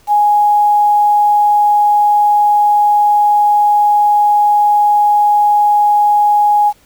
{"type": "tone with quantisation", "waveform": "sine", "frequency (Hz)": 830.6, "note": "G#5", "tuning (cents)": 0, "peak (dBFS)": -7, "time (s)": [0.07, 6.73], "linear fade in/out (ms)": 50, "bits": 6, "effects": ["pink hiss -50 dBFS RMS until 6.85 s"]}